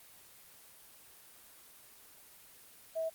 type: tone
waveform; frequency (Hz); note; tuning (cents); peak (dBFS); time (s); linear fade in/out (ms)
sine; 647; E5; -32; -32; 2.95-3.1; 20
effects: white hiss -57 dBFS RMS until 3.14 s + Opus 24 kbps